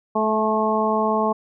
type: harmonic tone with a mistuned harmonic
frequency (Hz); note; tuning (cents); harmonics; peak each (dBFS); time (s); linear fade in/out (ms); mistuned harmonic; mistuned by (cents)
216.7; A3; -26; 1 / 2 / 3 / 4 / 5; -24 / -24 / -24 / -24 / -24; 0.15-1.33; 10; 3; +17
effects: none